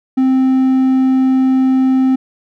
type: tone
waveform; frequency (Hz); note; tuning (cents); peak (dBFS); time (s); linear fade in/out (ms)
triangle; 261.6; C4; 0; -7; 0.17-2.16; 10
effects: none